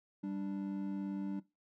triangle tone pair together, 196.02 / 293.7 Hz, G3 / D4, 0 / 0 cents, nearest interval perfect fifth, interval 700 cents, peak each -37 / -37 dBFS, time 0.23-1.4 s, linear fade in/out 10 ms, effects noise-tail reverb RT60 0.2 s tail -17 dB re dry

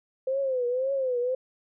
sine tone with vibrato, 516 Hz, C5, 24 cents flat, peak -24 dBFS, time 0.27-1.35 s, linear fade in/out 5 ms, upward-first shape triangle, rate 1.9 Hz, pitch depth 130 cents each way, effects none

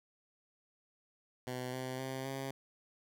10% pulse tone with pitch steps, 126.3 / 129.1 / 131.97 / 134.9 Hz, B2 / C3 / C3 / C#3, +39 / -23 / +15 / -47 cents, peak -30 dBFS, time 1.47-2.51 s, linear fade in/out 2 ms, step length 260 ms, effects none

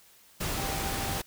sine tone in noise, 784 Hz, G5, in tune, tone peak -38 dBFS, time 0.57-1.2 s, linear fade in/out 10 ms, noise pink, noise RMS -32 dBFS, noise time 0.4-1.22 s, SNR -9 dB, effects white hiss -58 dBFS RMS until 1.26 s

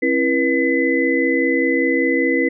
sine tone cluster, 268.9 / 333.9 / 484.4 / 2015 Hz, C4 / E4 / B4 / B6, +47 / +22 / -34 / +34 cents, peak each -20 dBFS, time 0.02-2.49 s, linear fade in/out 10 ms, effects none

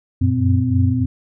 sine tone cluster, 92.3 / 95.6 / 119.2 / 257 Hz, F#2 / G2 / A#2 / C4, -4 / -43 / +39 / -31 cents, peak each -19 dBFS, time 0.21-1.06 s, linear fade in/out 10 ms, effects none

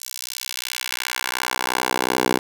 10% pulse tone with high-pass filter sweep, 62.8 Hz, B1, 30 cents sharp, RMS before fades -25 dBFS, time 0-2.39 s, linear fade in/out 10 ms, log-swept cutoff 6700 to 360 Hz, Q 0.99, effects 7-bit

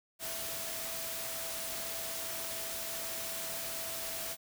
sine tone in noise, 659.3 Hz, E5, in tune, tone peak -47 dBFS, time 0.19-4.37 s, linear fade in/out 50 ms, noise white, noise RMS -39 dBFS, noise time 0.19-4.37 s, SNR -11 dB, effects none

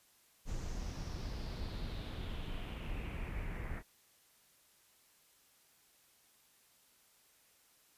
brown noise with low-pass filter sweep, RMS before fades -41 dBFS, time 0.45-3.83 s, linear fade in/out 50 ms, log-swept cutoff 7000 to 1900 Hz, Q 3.8, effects white hiss -68 dBFS RMS until 7.97 s + resampled to 32000 Hz

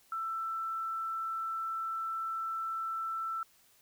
sine tone, 1331 Hz, E6, 16 cents sharp, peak -33 dBFS, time 0.12-3.43 s, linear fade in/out 2 ms, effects white hiss -65 dBFS RMS until 3.81 s

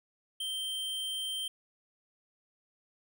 square tone, 3136 Hz, G7, in tune, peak -34 dBFS, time 0.4-1.48 s, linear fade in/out 5 ms, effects none

